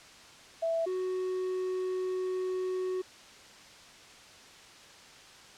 sine / triangle tone pair in turn, 660 / 370.4 Hz, E5 / F#4, +2 / +2 cents, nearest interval minor seventh, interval 1000 cents, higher first, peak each -27 / -28 dBFS, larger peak first, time 0.62-0.86 / 0.86-3.02 s, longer second, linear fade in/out 10 ms, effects white hiss -52 dBFS RMS until 5.57 s + low-pass 6000 Hz 12 dB/octave

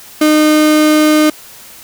35% pulse tone, 305.9 Hz, D#4, 29 cents flat, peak -5 dBFS, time 0.21-1.3 s, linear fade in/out 5 ms, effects white hiss -36 dBFS RMS until 1.83 s

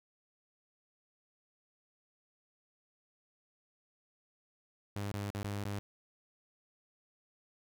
sawtooth tone with dropouts, 101.3 Hz, G#2, 43 cents flat, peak -32 dBFS, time 4.96-5.79 s, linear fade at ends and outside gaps 0 ms, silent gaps 5.117-5.14 / 5.303-5.349 / 5.43-5.445 / 5.638-5.653 s, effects none

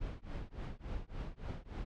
brown noise with tremolo, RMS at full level -38 dBFS, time 0-1.85 s, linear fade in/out 20 ms, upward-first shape triangle, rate 3.5 Hz, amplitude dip 100%, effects low-pass 4000 Hz 12 dB/octave

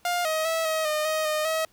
sawtooth tone with pitch steps, 705 / 631 / 651 / 634 / 611 / 627 / 614 / 639 Hz, F5 / D#5 / E5 / D#5 / D#5 / D#5 / D#5 / D#5, +16 / +24 / -22 / +32 / -32 / +13 / -23 / +46 cents, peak -20 dBFS, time 0.05-1.65 s, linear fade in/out 2 ms, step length 200 ms, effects pink hiss -61 dBFS RMS until 1.72 s

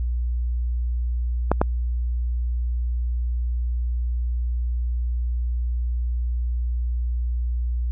clicks, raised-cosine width 1 ms, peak -3 dBFS, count 2, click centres 1.516 / 1.615 s, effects added 60 Hz sine -21 dBFS peak until 7.91 s

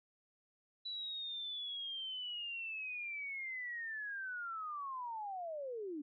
sine linear sweep, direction down, 3963 to 277.2 Hz, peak -40 dBFS, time 0.85-6.02 s, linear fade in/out 10 ms, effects none

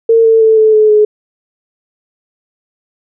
sine tone with pitch steps, 455.1 / 448.6 / 442.1 / 435.8 / 429.6 / 423.4 Hz, A#4 / A4 / A4 / A4 / A4 / G#4, -42 / +34 / +8 / -17 / -41 / +33 cents, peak -4 dBFS, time 0.09-1.05 s, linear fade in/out 5 ms, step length 160 ms, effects none

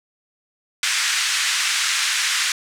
pink band-pass noise, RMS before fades -21 dBFS, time 0.83-2.52 s, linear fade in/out 2 ms, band 1500 to 8500 Hz, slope 24 dB/octave, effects none

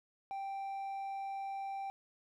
sine tone with hard clipping, 784 Hz, G5, in tune, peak -39 dBFS, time 0.31-1.9 s, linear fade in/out 0 ms, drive 3 dB, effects none

